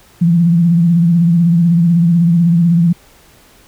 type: tone with vibrato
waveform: sine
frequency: 170 Hz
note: F3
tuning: 46 cents flat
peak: -7 dBFS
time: 0.21-2.93 s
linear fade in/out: 10 ms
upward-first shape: sine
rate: 16 Hz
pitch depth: 61 cents each way
effects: pink hiss -46 dBFS RMS until 3.67 s